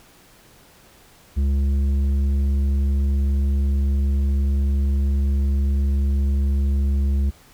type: tone with tanh clipping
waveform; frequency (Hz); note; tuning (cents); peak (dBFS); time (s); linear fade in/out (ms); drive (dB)
sine; 69.3; C#2; 0; -18; 1.36-7.31; 20; 8
effects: pink hiss -51 dBFS RMS until 7.53 s